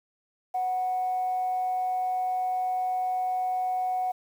sine tone with amplitude modulation, 740 Hz, F#5, in tune, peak -23 dBFS, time 0.54-4.12 s, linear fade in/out 10 ms, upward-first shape sine, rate 232 Hz, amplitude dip 25%, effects tanh soft clip ceiling -20 dBFS + 9-bit

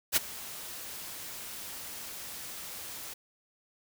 white noise with ADSR envelope, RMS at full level -23 dBFS, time 0.12-3.14 s, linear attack 46 ms, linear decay 18 ms, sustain -19 dB, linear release 10 ms, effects none

